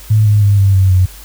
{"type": "tone with pitch steps", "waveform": "sine", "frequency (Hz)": [107.7, 104.39, 101.19, 98.08, 95.07, 92.15], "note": ["A2", "G#2", "G#2", "G2", "F#2", "F#2"], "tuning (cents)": [-37, 9, -45, 1, 47, -7], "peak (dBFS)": -6, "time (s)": [0.1, 1.06], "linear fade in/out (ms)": 10, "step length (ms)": 160, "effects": ["added 50 Hz sine -34 dBFS peak until 1.24 s", "white hiss -37 dBFS RMS until 1.24 s"]}